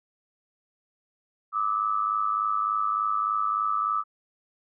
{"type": "tone pair together", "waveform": "sine", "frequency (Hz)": [1182, 1285.4], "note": ["D6", "E6"], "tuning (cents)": [11, -44], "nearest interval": "minor second", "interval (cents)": 145, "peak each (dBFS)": -26, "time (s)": [1.52, 4.04], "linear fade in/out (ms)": 50, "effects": []}